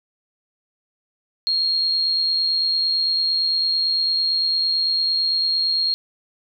sine tone with amplitude modulation, 4256 Hz, C8, 29 cents sharp, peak -16 dBFS, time 1.47-5.94 s, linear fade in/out 0 ms, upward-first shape sine, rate 68.9 Hz, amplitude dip 30%, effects none

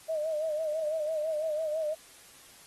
sine tone with vibrato, 622.3 Hz, D#5, in tune, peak -28 dBFS, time 0.08-1.95 s, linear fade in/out 20 ms, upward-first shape sine, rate 6 Hz, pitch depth 71 cents each way, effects white hiss -54 dBFS RMS until 2.66 s + AAC 32 kbps

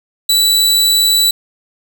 sawtooth tone, 3951 Hz, B7, in tune, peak -6 dBFS, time 0.29-1.31 s, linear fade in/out 5 ms, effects none

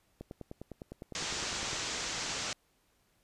click train, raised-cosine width 2 ms, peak -29 dBFS, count 16, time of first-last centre 0.21-1.731 s, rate 9.86 Hz
white low-pass noise, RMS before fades -37 dBFS, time 1.15-2.53 s, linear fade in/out 2 ms, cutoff 7300 Hz, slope 48 dB/octave
effects pink hiss -72 dBFS RMS until 3.23 s + resampled to 32000 Hz

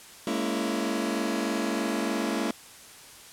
sawtooth chord, A# half-diminished seventh, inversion third, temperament just, 209.8 / 233.1 / 279.7 / 335.6 Hz, G#3 / A#3 / C#4 / E4, +18 / 0 / +16 / +31 cents, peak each -28 dBFS, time 0.27-2.51 s, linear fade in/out 2 ms, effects white hiss -48 dBFS RMS until 3.32 s + low-pass 11000 Hz 12 dB/octave

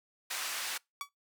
pink band-pass noise, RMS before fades -37 dBFS, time 0.3-0.78 s, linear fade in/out 10 ms, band 1300 to 13000 Hz, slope 12 dB/octave
sawtooth tone with exponential decay, 1138 Hz, C#6, 45 cents sharp, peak -28 dBFS, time 1.01-1.09 s, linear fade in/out 1 ms, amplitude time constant 17 ms
effects noise-tail reverb RT60 0.2 s tail -26 dB re dry

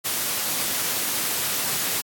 white high-pass noise, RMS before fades -25 dBFS, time 0.04-2.02 s, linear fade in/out 20 ms, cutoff 100 Hz, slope 24 dB/octave, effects AAC 64 kbps

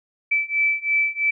sine beating tone pair, 2315 / 2318 Hz, D7 / D7, -25 / -23 cents, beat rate 3 Hz, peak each -22 / -21 dBFS, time 0.31-1.31 s, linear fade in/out 10 ms, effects none

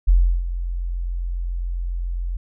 sine tone with ADSR envelope, 43.65 Hz, F1, in tune, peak -9 dBFS, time 0.07-2.37 s, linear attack 18 ms, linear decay 340 ms, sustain -13 dB, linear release 6 ms, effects none

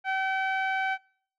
sawtooth tone with low-pass filter, 766 Hz, G5, 40 cents flat, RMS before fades -28 dBFS, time 0.04-0.98 s, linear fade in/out 50 ms, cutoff 2000 Hz, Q 2.5, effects noise-tail reverb RT60 0.6 s tail -26 dB re dry

